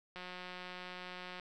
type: click train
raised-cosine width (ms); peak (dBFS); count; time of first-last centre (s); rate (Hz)
0.3; -30; 225; 0.16-1.398; 181
effects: none